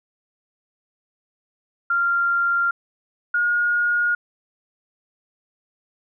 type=tone pair in turn; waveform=sine; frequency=1389 / 1433 Hz; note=F6 / F6; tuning=-10 / +44 cents; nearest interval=minor second; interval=54 cents; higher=second; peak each=-17 dBFS; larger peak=neither; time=1.9-2.71 / 3.34-4.15 s; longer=neither; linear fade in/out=5 ms; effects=none